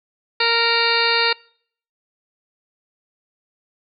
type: harmonic tone with a mistuned harmonic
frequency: 464.4 Hz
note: A#4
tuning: 7 cents flat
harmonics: 1 / 2 / 3 / 4 / 5 / 6 / 8 / 9 / 10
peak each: -24 / -24 / -24 / -24 / -24 / -24 / -24 / -24 / -24 dBFS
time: 0.4-1.33 s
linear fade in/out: 5 ms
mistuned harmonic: 10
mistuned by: -16 cents
effects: noise-tail reverb RT60 0.6 s tail -26 dB re dry